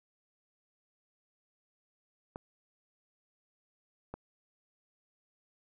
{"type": "clicks", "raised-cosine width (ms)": 1, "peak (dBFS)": -26, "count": 2, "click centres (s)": [2.359, 4.14], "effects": []}